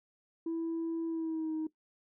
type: tone with pitch glide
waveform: sine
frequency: 329.6 to 314.4 Hz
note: E4 to D#4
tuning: 0 to +18 cents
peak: -30 dBFS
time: 0.46-1.67 s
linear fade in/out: 5 ms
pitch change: -82 cents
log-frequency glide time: 1.07-1.54 s
effects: noise-tail reverb RT60 0.1 s tail -18 dB re dry + tanh soft clip ceiling -30 dBFS